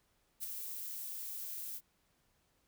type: noise with ADSR envelope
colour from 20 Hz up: violet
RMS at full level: -39 dBFS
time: 0.4-1.81 s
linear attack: 30 ms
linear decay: 25 ms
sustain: -4 dB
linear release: 50 ms
effects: pink hiss -75 dBFS RMS until 2.67 s